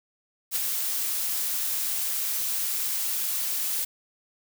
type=noise with ADSR envelope; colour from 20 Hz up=blue; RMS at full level=-24 dBFS; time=0.51-3.85 s; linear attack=51 ms; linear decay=4 ms; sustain=-4 dB; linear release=9 ms; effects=none